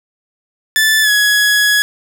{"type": "tone with pitch glide", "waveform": "sawtooth", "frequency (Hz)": [1752, 1678.7], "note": ["A6", "G#6"], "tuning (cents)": [-8, 18], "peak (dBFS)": -6, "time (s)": [0.76, 1.82], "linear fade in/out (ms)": 0, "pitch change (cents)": -74, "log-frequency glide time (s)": [1.02, 1.1], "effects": []}